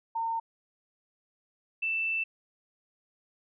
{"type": "tone pair in turn", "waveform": "sine", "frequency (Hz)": [911, 2658], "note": ["A#5", "E7"], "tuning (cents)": [-40, 14], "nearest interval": "octave + perfect fifth", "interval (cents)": 1854, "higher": "second", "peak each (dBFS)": [-28, -27], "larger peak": "second", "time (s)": [[0.15, 0.4], [1.82, 2.24]], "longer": "second", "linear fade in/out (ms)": 10, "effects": []}